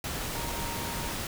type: tone in noise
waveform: sine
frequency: 932.3 Hz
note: A#5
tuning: in tune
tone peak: -40 dBFS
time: 0.35-1.12 s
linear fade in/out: 2 ms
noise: pink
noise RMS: -34 dBFS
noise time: 0.04-1.27 s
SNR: -9 dB
effects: none